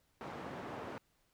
white band-pass noise, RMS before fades -45 dBFS, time 0.21-0.98 s, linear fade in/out 0 ms, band 100 to 920 Hz, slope 12 dB/octave, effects pink hiss -75 dBFS RMS until 1.33 s

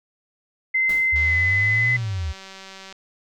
sine tone with pitch glide, 2067 to 2023 Hz, C7 to B6, -22 to +41 cents, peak -17 dBFS, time 0.74-1.97 s, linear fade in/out 10 ms, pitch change -37 cents, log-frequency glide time 1.21-1.36 s
pink noise with exponential decay, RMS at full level -34 dBFS, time 0.89-1.27 s, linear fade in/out 5 ms, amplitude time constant 82 ms
sine linear two-way sweep, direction up then down, 69.3 to 123.47 to 69.3 Hz, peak -23 dBFS, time 1.12-2.33 s, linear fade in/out 20 ms, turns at 1.96 s
click train, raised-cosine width 0.2 ms, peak -23 dBFS, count 340, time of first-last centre 1.16-2.926 s, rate 192 Hz
effects none

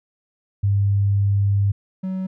sine / triangle tone pair in turn, 100 / 188.01 Hz, G2 / F#3, +35 / +28 cents, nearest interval major seventh, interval 1093 cents, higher second, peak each -15 / -21 dBFS, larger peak first, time 0.63-1.72 / 2.03-2.27 s, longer first, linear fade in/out 10 ms, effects none

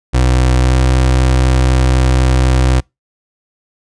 30% pulse tone with pitch glide, 63 to 63.99 Hz, B1 to C2, +35 to -38 cents, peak -6 dBFS, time 0.13-2.81 s, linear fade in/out 20 ms, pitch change +27 cents, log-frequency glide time 0.62-0.77 s, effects noise-tail reverb RT60 0.2 s tail -26 dB re dry + resampled to 22050 Hz

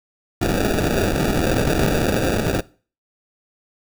violet noise with sample-and-hold, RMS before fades -19 dBFS, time 0.41-2.61 s, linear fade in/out 10 ms, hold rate 1050 Hz, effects noise-tail reverb RT60 0.4 s tail -21 dB re dry

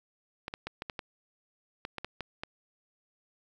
clicks, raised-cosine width 0.3 ms, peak -20 dBFS, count 11, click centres 0.481 / 0.539 / 0.67 / 0.821 / 0.898 / 0.992 / 1.851 / 1.983 / 2.046 / 2.207 / 2.435 s, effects 10-bit

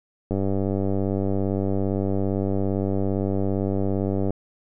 click train, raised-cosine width 2 ms, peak -12 dBFS, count 391, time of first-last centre 0.31-4.306 s, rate 97.6 Hz, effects none

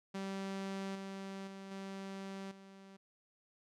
sawtooth tone with level steps, 194.2 Hz, G3, 16 cents flat, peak -35 / -39 / -43 / -39 / -50 dBFS, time 0.14-2.97 s, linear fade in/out 10 ms, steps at 0.95 / 1.47 / 1.71 / 2.51 s, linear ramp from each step 5 ms, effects low-pass 7000 Hz 12 dB/octave

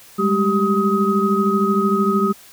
sine tone cluster, 196.5 / 209.6 / 389.7 / 1261 Hz, G3 / G#3 / G4 / D#6, +4 / +16 / -10 / +23 cents, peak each -20 dBFS, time 0.18-2.33 s, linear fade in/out 20 ms, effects white hiss -45 dBFS RMS until 2.52 s

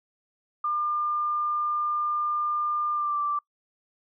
sine tone with pitch glide, 1200 to 1171.2 Hz, D6 to D6, +37 to -5 cents, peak -24 dBFS, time 0.64-3.39 s, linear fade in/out 5 ms, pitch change -42 cents, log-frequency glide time 2.93-3.19 s, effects noise-tail reverb RT60 0.1 s tail -24 dB re dry

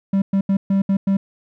triangle tone bursts at uneven times, 195.4 Hz, G3, 5 cents flat, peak -12 dBFS, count 6, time 0.13-0.22 / 0.33-0.41 / 0.49-0.57 / 0.7-0.82 / 0.89-0.97 / 1.07-1.17 s, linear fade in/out 5 ms, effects none

